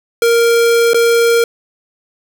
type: tone with dropouts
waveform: square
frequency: 466.2 Hz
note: A#4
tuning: in tune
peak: -9 dBFS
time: 0.22-1.44 s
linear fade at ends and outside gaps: 2 ms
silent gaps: 0.934-0.944 s
effects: none